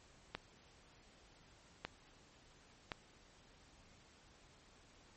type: clicks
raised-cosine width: 0.3 ms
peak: -24 dBFS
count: 3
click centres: 0.35 / 1.85 / 2.918 s
effects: pink hiss -65 dBFS RMS until 5.16 s + MP3 32 kbps